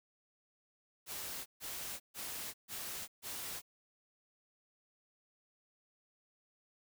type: noise bursts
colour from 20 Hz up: white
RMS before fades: -43 dBFS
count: 5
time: 1.06-3.62 s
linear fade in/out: 50 ms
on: 400 ms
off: 140 ms
effects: none